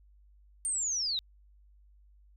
sine linear sweep, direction down, 8930 to 3704 Hz, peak -29 dBFS, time 0.65-1.19 s, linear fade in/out 0 ms, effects added 50 Hz sine -57 dBFS peak until 2.36 s

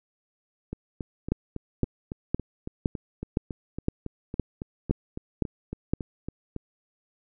two click trains, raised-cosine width 3 ms, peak -20 / -10 dBFS, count 22 / 10, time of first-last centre 0.73-6.563 / 1.32-5.935 s, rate 3.6 / 1.95 Hz, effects none

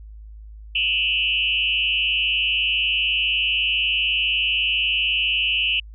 sine tone with frequency modulation, 2794 Hz, F7, in tune, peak -18 dBFS, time 0.75-5.8 s, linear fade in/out 5 ms, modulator 128 Hz, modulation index 1.9, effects added 53 Hz sine -37 dBFS peak until 5.94 s

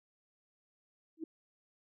sine tone with exponential growth, 321.7 Hz, E4, 42 cents flat, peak -33 dBFS, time 1.17-1.24 s, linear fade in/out 5 ms, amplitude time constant 15 ms, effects none

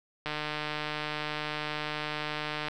click train, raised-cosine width 0.3 ms, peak -17 dBFS, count 367, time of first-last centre 0.26-2.684 s, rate 151 Hz, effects none

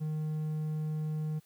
triangle tone, 154.5 Hz, D#3, 12 cents flat, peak -29 dBFS, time 0-1.4 s, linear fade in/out 20 ms, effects white hiss -67 dBFS RMS until 1.45 s + high-pass 60 Hz 12 dB/octave

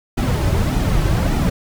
brown noise with flanger, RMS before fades -17 dBFS, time 0.17-1.5 s, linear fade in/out 10 ms, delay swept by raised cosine 1.8 to 4.3 ms, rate 1.7 Hz, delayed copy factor -0.6, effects none

